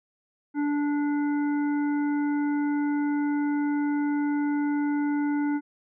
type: harmonic tone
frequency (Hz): 291.5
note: D4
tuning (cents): -13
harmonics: 1 / 3 / 5 / 7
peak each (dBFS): -23 / -36 / -39 / -45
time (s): 0.54-5.61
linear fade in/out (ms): 50
effects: none